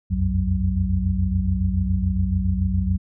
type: tone cluster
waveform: sine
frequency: 60.2 / 84 / 91.1 / 187.1 Hz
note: B1 / E2 / F#2 / F#3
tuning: -44 / +33 / -26 / +20 cents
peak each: -24 dBFS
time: 0.1-2.98 s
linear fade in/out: 20 ms
effects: none